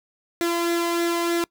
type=tone with flanger; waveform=sawtooth; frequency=340.9 Hz; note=F4; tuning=42 cents flat; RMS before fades=-23 dBFS; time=0.41-1.44 s; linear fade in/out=0 ms; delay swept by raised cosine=0.51 to 1.02 ms; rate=3.2 Hz; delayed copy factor=+0.5; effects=noise-tail reverb RT60 0.1 s tail -24 dB re dry